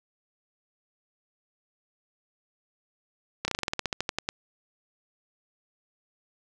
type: slowing click train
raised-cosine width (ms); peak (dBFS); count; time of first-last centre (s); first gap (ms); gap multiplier
0.2; -10; 15; 3.45-4.289; 30; 1.1
effects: none